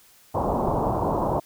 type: low-pass noise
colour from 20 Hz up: white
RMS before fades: -24 dBFS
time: 0.34-1.4 s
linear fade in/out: 10 ms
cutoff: 1000 Hz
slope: 48 dB/octave
effects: white hiss -55 dBFS RMS until 1.45 s